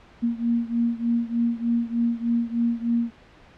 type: beating tone pair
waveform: sine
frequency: 233.1 / 236.4 Hz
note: A#3 / A#3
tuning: 0 / +24 cents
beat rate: 3.3 Hz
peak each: -23 / -25 dBFS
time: 0.22-3.11 s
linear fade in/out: 20 ms
effects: pink hiss -51 dBFS RMS until 3.57 s + low-pass 3000 Hz 12 dB/octave